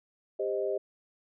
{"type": "chord", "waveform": "sine", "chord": "C minor", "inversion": "second", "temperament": "equal with one note detuned", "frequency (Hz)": [397.9, 523.3, 622.3], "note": ["G4", "C5", "Eb5"], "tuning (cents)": [26, 0, 0], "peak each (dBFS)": [-31, -34, -33], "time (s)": [0.39, 0.78], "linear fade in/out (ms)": 10, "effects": []}